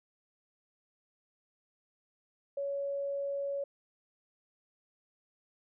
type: tone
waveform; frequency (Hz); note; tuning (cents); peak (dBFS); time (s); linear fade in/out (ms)
sine; 560; C#5; +18; -32; 2.57-3.64; 5
effects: none